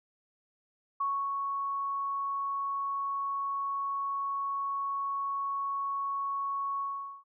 sine tone with ADSR envelope, 1108.7 Hz, C#6, in tune, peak -27 dBFS, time 1-7.24 s, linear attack 8 ms, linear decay 280 ms, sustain -3 dB, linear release 440 ms, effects none

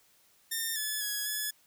5% pulse tone with pitch steps, 1816 / 1722 / 1672 / 1709 Hz, A#6 / A6 / G#6 / G#6, -46 / -38 / +11 / +49 cents, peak -21 dBFS, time 0.51-1.51 s, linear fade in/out 10 ms, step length 250 ms, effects white hiss -65 dBFS RMS until 1.66 s

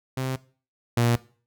sawtooth tone pair in turn, 130.81 / 118.72 Hz, C3 / A#2, 0 / +32 cents, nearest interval major second, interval 168 cents, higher first, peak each -22 / -15 dBFS, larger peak second, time 0.17-0.36 / 0.97-1.16 s, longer neither, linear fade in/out 5 ms, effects noise-tail reverb RT60 0.4 s tail -19 dB re dry

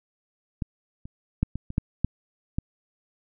clicks, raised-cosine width 5 ms, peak -15 / -27 / -9 / -18 / -22 / -10 / -9 / -13 dBFS, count 8, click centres 0.622 / 1.055 / 1.43 / 1.556 / 1.704 / 1.781 / 2.046 / 2.585 s, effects none

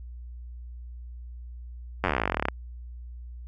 slowing click train, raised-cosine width 0.5 ms, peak -9 dBFS, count 25, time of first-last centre 2.04-2.485 s, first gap 10 ms, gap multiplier 1.05, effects added 60 Hz sine -38 dBFS peak until 3.47 s

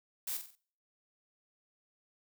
blue noise with echo, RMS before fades -37 dBFS, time 0.27-0.37 s, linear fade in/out 5 ms, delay 46 ms, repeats 4, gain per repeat -7 dB, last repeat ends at 0.554 s, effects noise-tail reverb RT60 0.5 s tail -23 dB re dry

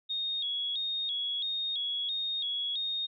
sine tone with vibrato, 3520 Hz, A7, in tune, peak -30 dBFS, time 0.09-3.07 s, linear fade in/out 20 ms, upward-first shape square, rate 1.5 Hz, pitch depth 87 cents each way, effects none

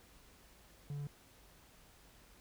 triangle tone, 143.9 Hz, D3, 35 cents flat, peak -37 dBFS, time 0.9-1.07 s, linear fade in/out 2 ms, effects added 50 Hz sine -67 dBFS peak until 2.4 s + pink hiss -63 dBFS RMS until 2.4 s

